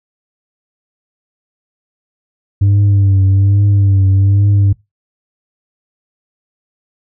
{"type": "tone with vibrato", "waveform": "sine", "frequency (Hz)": 98.8, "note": "G2", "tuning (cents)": 14, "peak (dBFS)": -4, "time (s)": [2.61, 4.73], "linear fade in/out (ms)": 10, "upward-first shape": "triangle", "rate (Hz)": 1.2, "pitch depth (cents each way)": 55, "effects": ["noise-tail reverb RT60 0.2 s tail -22 dB re dry", "tanh soft clip ceiling -6 dBFS"]}